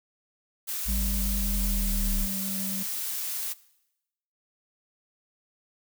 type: noise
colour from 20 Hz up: blue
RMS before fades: -32 dBFS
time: 0.67-3.54 s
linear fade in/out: 20 ms
type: linear sweep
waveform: sine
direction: down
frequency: 55 to 34.65 Hz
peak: -25 dBFS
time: 0.85-2.28 s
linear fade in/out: 50 ms
type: tone with pitch glide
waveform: triangle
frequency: 196 to 192.86 Hz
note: G3 to G3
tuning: 0 to -28 cents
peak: -32 dBFS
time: 0.88-2.83 s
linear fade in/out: 5 ms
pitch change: -28 cents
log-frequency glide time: 2.09-2.34 s
effects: noise-tail reverb RT60 0.9 s tail -20 dB re dry